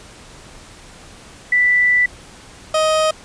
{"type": "tone pair in turn", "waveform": ["sine", "30% pulse"], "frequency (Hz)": [1975.5, 626.6], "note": ["B6", "D#5"], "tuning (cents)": [0, 12], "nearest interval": "octave + minor sixth", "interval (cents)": 1988, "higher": "first", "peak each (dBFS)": -11, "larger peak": "neither", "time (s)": [[1.52, 2.06], [2.74, 3.11]], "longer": "first", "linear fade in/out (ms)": 5, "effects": ["pink hiss -41 dBFS RMS until 3.24 s", "resampled to 22050 Hz"]}